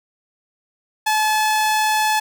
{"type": "tone", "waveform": "sawtooth", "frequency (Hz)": 861, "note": "A5", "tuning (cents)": -38, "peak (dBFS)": -12, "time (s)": [1.06, 2.2], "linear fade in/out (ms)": 10, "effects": []}